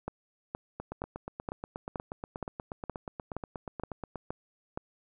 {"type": "two click trains", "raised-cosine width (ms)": 1, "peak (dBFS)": [-23, -20], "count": [29, 11], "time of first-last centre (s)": [[0.8, 4.157], [0.08, 4.775]], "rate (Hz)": [8.34, 2.13], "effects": []}